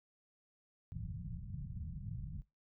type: low-pass noise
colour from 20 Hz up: white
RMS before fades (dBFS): -44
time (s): 0.92-2.42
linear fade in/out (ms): 0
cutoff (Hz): 170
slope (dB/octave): 48
effects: noise-tail reverb RT60 0.2 s tail -20 dB re dry